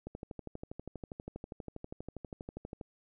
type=click train; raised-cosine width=2 ms; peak=-28 dBFS; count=35; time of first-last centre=0.07-2.812 s; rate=12.4 Hz; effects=none